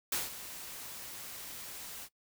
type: noise with ADSR envelope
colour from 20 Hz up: white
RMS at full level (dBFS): -32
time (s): 0.12-2.09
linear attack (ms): 3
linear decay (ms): 170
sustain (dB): -13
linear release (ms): 56
effects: noise-tail reverb RT60 0.1 s tail -20 dB re dry